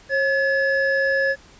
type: tone pair together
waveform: triangle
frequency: 541.9 / 1709 Hz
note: C#5 / G#6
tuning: -39 / +49 cents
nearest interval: octave + minor sixth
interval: 1988 cents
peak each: -19 / -18 dBFS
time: 0.09-1.36 s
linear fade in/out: 50 ms
effects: pink hiss -49 dBFS RMS until 1.59 s + resampled to 16000 Hz